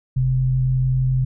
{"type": "tone pair together", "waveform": "sine", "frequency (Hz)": [40.73, 129.3], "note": ["E1", "C3"], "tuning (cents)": [-20, -20], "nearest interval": "octave + minor sixth", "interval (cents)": 2000, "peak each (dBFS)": [-25, -16], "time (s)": [0.16, 1.25], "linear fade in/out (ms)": 10, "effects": []}